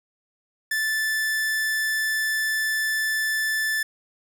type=tone; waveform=45% pulse; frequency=1754 Hz; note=A6; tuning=6 cents flat; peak=-22 dBFS; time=0.71-3.83 s; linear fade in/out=5 ms; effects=none